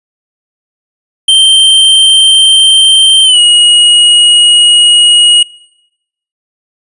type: tone with pitch glide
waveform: square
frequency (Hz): 3136 to 2892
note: G7 to F#7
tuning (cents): 0 to -40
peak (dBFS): -3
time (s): 1.28-5.43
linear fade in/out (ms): 5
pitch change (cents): -140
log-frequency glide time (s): 3.24-3.39
effects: noise-tail reverb RT60 0.9 s tail -23 dB re dry + resampled to 24000 Hz